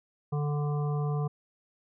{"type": "harmonic tone", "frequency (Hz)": 146.83, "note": "D3", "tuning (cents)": 0, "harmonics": [1, 3, 5, 7, 8], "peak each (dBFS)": [-27, -37, -41, -44, -45], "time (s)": [0.32, 1.28], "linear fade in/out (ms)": 10, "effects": []}